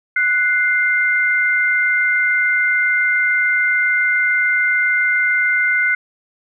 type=tone pair together; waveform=sine; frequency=1480 / 2093 Hz; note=F#6 / C7; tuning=0 / 0 cents; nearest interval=tritone; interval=600 cents; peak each=-16 dBFS; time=0.16-5.95 s; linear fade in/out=5 ms; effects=none